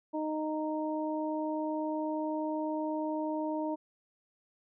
harmonic tone, 309.4 Hz, D#4, 10 cents flat, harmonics 1 / 2 / 3, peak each -33 / -36 / -38 dBFS, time 0.13-3.76 s, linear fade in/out 20 ms, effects none

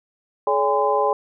sine tone cluster, 424.9 / 568 / 814 / 1022 Hz, G#4 / C#5 / G#5 / C6, +40 / +42 / -35 / -41 cents, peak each -22 dBFS, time 0.47-1.13 s, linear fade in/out 2 ms, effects none

